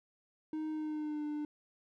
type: tone with pitch glide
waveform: triangle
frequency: 311.1 to 298.4 Hz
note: D#4 to D4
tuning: 0 to +28 cents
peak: -33 dBFS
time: 0.53-1.45 s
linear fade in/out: 2 ms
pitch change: -72 cents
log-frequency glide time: 0.7-1.25 s
effects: none